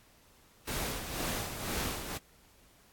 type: noise with tremolo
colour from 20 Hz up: pink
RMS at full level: -34 dBFS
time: 0.67-2.18 s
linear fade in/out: 10 ms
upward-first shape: sine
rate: 2 Hz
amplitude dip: 55%
effects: pink hiss -62 dBFS RMS until 2.92 s + AAC 64 kbps